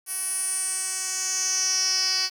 10% pulse tone with band-pass filter sweep, 375.5 Hz, F#4, 26 cents sharp, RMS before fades -26 dBFS, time 0.06-2.3 s, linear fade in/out 50 ms, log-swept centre 11000 to 4600 Hz, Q 6, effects 8-bit

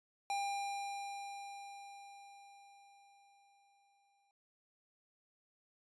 square tone with exponential decay, 800 Hz, G5, 35 cents sharp, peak -35 dBFS, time 0.3-4.31 s, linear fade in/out 1 ms, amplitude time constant 870 ms, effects resampled to 22050 Hz

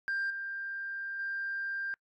sine tone with level steps, 1589 Hz, G6, 23 cents sharp, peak -28 / -35 / -32 dBFS, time 0.08-1.94 s, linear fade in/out 0 ms, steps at 0.3 / 1.19 s, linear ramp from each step 5 ms, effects noise-tail reverb RT60 0.1 s tail -26 dB re dry + tanh soft clip ceiling -28 dBFS

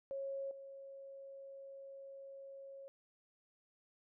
sine tone with level steps, 547 Hz, C#5, 23 cents flat, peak -39 / -49 dBFS, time 0.11-2.88 s, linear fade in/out 0 ms, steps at 0.51 s, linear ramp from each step 2 ms, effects none

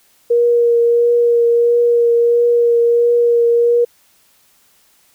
sine tone with vibrato, 473 Hz, A#4, 25 cents sharp, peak -9 dBFS, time 0.3-3.85 s, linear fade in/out 10 ms, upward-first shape triangle, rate 1.5 Hz, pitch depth 16 cents each way, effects white hiss -54 dBFS RMS until 5.14 s

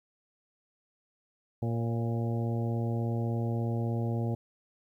harmonic tone with a mistuned harmonic, 116.5 Hz, A#2, 1 cent flat, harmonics 1 / 2 / 3 / 4 / 5 / 6 / 7, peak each -29 / -35 / -39 / -41 / -43 / -45 / -46 dBFS, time 1.62-4.35 s, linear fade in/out 5 ms, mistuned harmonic 5, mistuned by -35 cents, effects 11-bit

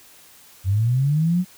sine linear sweep, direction up, 90.4 to 186.3 Hz, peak -16 dBFS, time 0.64-1.45 s, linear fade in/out 50 ms, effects white hiss -49 dBFS RMS until 1.57 s

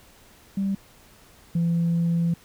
sine tone pair in turn, 195.8 / 168.97 Hz, G3 / E3, -2 / +43 cents, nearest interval minor third, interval 255 cents, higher first, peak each -21 / -18 dBFS, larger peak second, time 0.57-0.75 / 1.55-2.34 s, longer second, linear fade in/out 5 ms, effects tanh soft clip ceiling -17 dBFS + pink hiss -53 dBFS RMS until 2.44 s

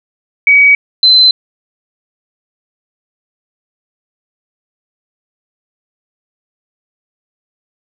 sine tone pair in turn, 2266 / 4061 Hz, C#7 / B7, +37 / +48 cents, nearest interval minor seventh, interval 1011 cents, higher second, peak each -3 dBFS, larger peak neither, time 0.47-0.75 / 1.03-1.31 s, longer neither, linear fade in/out 2 ms, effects none

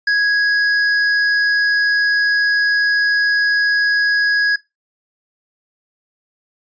square tone, 1661.2 Hz, G#6, in tune, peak -13 dBFS, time 0.07-4.56 s, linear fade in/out 5 ms, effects noise-tail reverb RT60 0.2 s tail -20 dB re dry + resampled to 16000 Hz

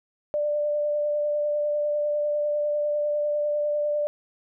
sine tone with vibrato, 592 Hz, D5, 14 cents sharp, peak -22 dBFS, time 0.34-4.07 s, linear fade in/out 0 ms, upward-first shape sine, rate 10 Hz, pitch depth 13 cents each way, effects none

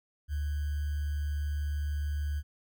sine tone with sample-and-hold, 73.42 Hz, D2, in tune, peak -29 dBFS, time 0.28-2.43 s, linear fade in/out 50 ms, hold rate 1575 Hz, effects none

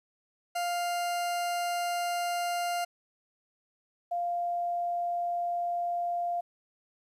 40% pulse / sine tone pair in turn, 700 / 697.3 Hz, F5 / F5, +4 / -3 cents, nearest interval unison, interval 7 cents, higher first, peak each -28 dBFS, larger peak neither, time 0.55-2.85 / 4.11-6.41 s, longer neither, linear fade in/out 10 ms, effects resampled to 32000 Hz + 11-bit

